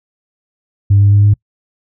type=tone with pitch steps; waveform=sine; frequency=100 / 100.99 / 101.98 / 102.99 Hz; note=G2 / G#2 / G#2 / G#2; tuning=+35 / -48 / -31 / -14 cents; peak=-4 dBFS; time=0.9-1.34 s; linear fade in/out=10 ms; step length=110 ms; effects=noise-tail reverb RT60 0.1 s tail -26 dB re dry + tanh soft clip ceiling -2 dBFS